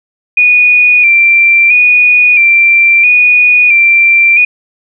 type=tone with vibrato; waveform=sine; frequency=2410 Hz; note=D7; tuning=44 cents sharp; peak=-3 dBFS; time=0.37-4.45 s; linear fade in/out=5 ms; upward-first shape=square; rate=0.75 Hz; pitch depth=38 cents each way; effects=none